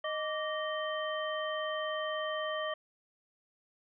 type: harmonic tone with a mistuned harmonic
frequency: 620 Hz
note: D#5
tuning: 6 cents flat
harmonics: 1 / 2 / 3 / 5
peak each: -35 / -38 / -40 / -42 dBFS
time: 0.04-2.74 s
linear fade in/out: 5 ms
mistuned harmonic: 2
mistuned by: -110 cents
effects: none